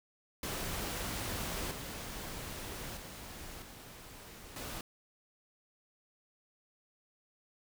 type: noise with level steps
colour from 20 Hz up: pink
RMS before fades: -38 / -43 / -47 / -51 / -42 dBFS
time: 0.43-4.81 s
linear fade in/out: 2 ms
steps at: 1.71 / 2.97 / 3.62 / 4.56 s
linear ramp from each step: 2 ms
effects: none